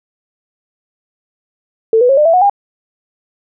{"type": "tone with pitch steps", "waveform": "sine", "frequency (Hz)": [447.1, 493.2, 544.1, 600.3, 662.2, 730.5, 805.9], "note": ["A4", "B4", "C#5", "D5", "E5", "F#5", "G5"], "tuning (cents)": [28, -2, -32, 38, 8, -22, 48], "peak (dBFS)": -6, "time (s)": [1.93, 2.497], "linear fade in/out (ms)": 2, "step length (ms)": 81, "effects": []}